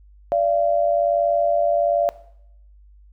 sine tone pair together, 582 / 683.2 Hz, D5 / F5, -16 / -38 cents, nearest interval minor third, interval 278 cents, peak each -19 dBFS, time 0.32-2.09 s, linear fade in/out 0 ms, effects noise-tail reverb RT60 0.7 s tail -17 dB re dry + added 50 Hz sine -46 dBFS peak until 3.12 s

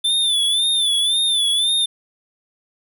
square tone with vibrato, 3520 Hz, A7, in tune, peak -16 dBFS, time 0.04-1.86 s, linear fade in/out 10 ms, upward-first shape sine, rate 1.9 Hz, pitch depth 78 cents each way, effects none

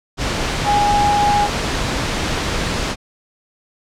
sine tone in noise, 824 Hz, G#5, 14 cents flat, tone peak -13 dBFS, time 0.64-1.49 s, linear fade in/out 50 ms, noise pink, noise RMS -20 dBFS, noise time 0.17-2.96 s, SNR +4 dB, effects low-pass 6000 Hz 12 dB/octave

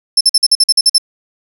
35% pulse tone bursts, 5290 Hz, E8, 5 cents sharp, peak -3 dBFS, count 10, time 0.17-0.982 s, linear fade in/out 5 ms, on 38 ms, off 48 ms, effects none

